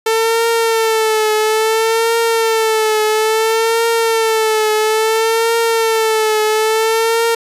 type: tone with vibrato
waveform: sawtooth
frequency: 444.8 Hz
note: A4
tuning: 19 cents sharp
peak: -8 dBFS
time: 0.06-7.35 s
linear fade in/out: 5 ms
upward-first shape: triangle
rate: 0.59 Hz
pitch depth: 65 cents each way
effects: resampled to 32000 Hz

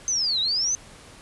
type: linear two-way sweep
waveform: sine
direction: down then up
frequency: 6300 to 3729 to 6300 Hz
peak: -21 dBFS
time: 0.08-0.75 s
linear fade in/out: 0 ms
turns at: 0.4 s
effects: pink hiss -47 dBFS RMS until 1.21 s + resampled to 24000 Hz

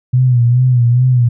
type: tone with vibrato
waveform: sine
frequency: 123.47 Hz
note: B2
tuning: in tune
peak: -7 dBFS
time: 0.13-1.29 s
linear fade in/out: 10 ms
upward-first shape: sine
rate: 2.4 Hz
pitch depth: 70 cents each way
effects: none

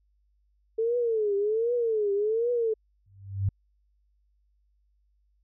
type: tone with vibrato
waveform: sine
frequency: 440.3 Hz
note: A4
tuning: 1 cent sharp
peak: -23 dBFS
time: 0.78-2.74 s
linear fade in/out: 10 ms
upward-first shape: triangle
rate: 1.3 Hz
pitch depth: 190 cents each way
type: tone with exponential growth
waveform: sine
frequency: 98 Hz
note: G2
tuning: in tune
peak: -20 dBFS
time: 3.06-3.49 s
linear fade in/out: 5 ms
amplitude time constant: 92 ms
effects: added 50 Hz sine -65 dBFS peak until 5.43 s

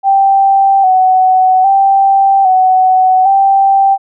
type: tone with vibrato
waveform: sine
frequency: 765 Hz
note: G5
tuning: 42 cents flat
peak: -5 dBFS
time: 0.03-3.98 s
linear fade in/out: 50 ms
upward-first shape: square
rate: 0.62 Hz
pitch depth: 40 cents each way
effects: none

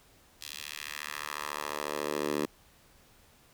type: tone with high-pass filter sweep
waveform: 10% pulse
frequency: 74.1 Hz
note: D2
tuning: 16 cents sharp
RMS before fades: -36 dBFS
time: 0.41-2.46 s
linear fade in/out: 5 ms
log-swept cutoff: 3700 to 290 Hz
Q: 1.3
effects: pink hiss -61 dBFS RMS until 3.53 s

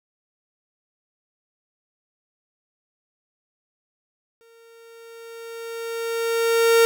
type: tone with exponential growth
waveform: 45% pulse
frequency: 460 Hz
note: A#4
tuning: 23 cents flat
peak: -12 dBFS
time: 4.41-6.85 s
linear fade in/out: 0 ms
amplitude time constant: 530 ms
effects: none

